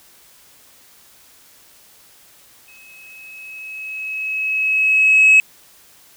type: tone with exponential growth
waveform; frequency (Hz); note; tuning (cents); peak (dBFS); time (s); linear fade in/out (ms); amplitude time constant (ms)
sine; 2569; E7; -45; -4; 2.68-5.4; 1; 590
effects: tanh soft clip ceiling -5 dBFS + white hiss -49 dBFS RMS until 6.16 s